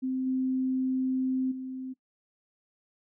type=tone with level steps; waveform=sine; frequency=259.8 Hz; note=C4; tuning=12 cents flat; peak=-27 / -25 / -34 dBFS; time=0.02-1.94 s; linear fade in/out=20 ms; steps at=0.26 / 1.51 s; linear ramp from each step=10 ms; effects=noise-tail reverb RT60 0.1 s tail -19 dB re dry